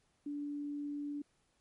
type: tone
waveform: sine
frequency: 290 Hz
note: D4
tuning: 22 cents flat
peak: -37 dBFS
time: 0.26-1.22 s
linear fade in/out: 5 ms
effects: pink hiss -75 dBFS RMS until 1.6 s + MP3 48 kbps